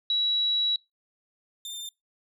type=tone pair in turn; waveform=sine / sawtooth; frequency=3900 / 3595 Hz; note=B7 / A7; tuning=-23 / +36 cents; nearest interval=minor second; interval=141 cents; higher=first; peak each=-22 / -32 dBFS; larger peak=first; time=0.1-0.76 / 1.65-1.89 s; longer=first; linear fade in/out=2 ms; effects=noise-tail reverb RT60 0.2 s tail -23 dB re dry